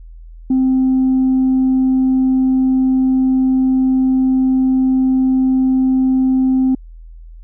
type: tone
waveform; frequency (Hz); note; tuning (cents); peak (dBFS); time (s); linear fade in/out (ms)
sine; 260.9; C4; -5; -9; 0.5-6.75; 5
effects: tanh soft clip ceiling -8 dBFS + added 41 Hz sine -33 dBFS peak until 7.43 s